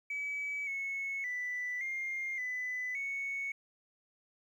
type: tone with pitch steps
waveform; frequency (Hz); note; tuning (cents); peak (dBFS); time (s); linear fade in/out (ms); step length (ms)
sine; 2286 / 2197 / 1982 / 2116 / 2001 / 2216; D7 / C#7 / B6 / C7 / B6 / C#7; -47 / -16 / +6 / +19 / +22 / -1; -33; 0.1-3.52; 5; 570
effects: tanh soft clip ceiling -31 dBFS + 11-bit